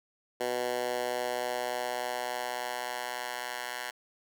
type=tone with high-pass filter sweep; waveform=10% pulse; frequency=123.47 Hz; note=B2; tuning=in tune; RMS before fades=-34 dBFS; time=0.4-3.91 s; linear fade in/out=10 ms; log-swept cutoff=450 to 1200 Hz; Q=1.5; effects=none